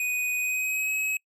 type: tone with pitch glide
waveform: square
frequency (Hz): 2489 to 2557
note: D#7 to D#7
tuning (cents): 0 to +47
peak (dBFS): -26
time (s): 0-1.17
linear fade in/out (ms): 2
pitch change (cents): +47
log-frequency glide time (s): 0.38-0.91
effects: noise-tail reverb RT60 0.1 s tail -26 dB re dry